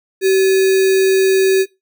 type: tone with sample-and-hold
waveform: sine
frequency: 382.1 Hz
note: G4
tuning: 44 cents flat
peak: -9 dBFS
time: 0.21-1.66 s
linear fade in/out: 50 ms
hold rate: 2100 Hz
effects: noise-tail reverb RT60 0.2 s tail -19 dB re dry